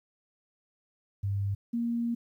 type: tone pair in turn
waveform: sine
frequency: 99.6 / 234.7 Hz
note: G2 / A#3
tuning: +28 / +12 cents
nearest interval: octave + minor third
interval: 1484 cents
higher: second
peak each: -27 dBFS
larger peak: neither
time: 1.23-1.55 / 1.73-2.15 s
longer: second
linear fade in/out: 10 ms
effects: 11-bit